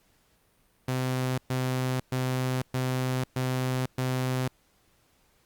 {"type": "tone bursts", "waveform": "sawtooth", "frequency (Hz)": 128.5, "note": "C3", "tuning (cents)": -31, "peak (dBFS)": -22, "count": 6, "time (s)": [0.88, 4.48], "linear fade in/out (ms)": 5, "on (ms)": 500, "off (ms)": 120, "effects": ["pink hiss -66 dBFS RMS until 5.45 s", "Opus 48 kbps"]}